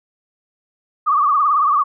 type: tone with vibrato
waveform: sine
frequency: 1174.7 Hz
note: D6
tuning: in tune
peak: -12 dBFS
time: 1.06-1.84 s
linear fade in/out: 20 ms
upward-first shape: triangle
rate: 18 Hz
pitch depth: 130 cents each way
effects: none